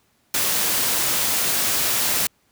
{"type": "noise", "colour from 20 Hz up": "white", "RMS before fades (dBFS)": -21, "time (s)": [0.34, 2.27], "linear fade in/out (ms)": 2, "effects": ["pink hiss -63 dBFS RMS until 2.51 s", "high-pass 80 Hz 12 dB/octave"]}